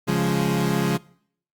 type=chord; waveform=30% pulse; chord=Db major; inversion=none; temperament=equal; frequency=138.59 / 174.61 / 207.7 Hz; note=Db3 / F3 / Ab3; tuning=0 / 0 / 0 cents; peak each=-22 / -21 / -22 dBFS; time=0.07-0.98 s; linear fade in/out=20 ms; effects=noise-tail reverb RT60 0.6 s tail -22 dB re dry + Opus 48 kbps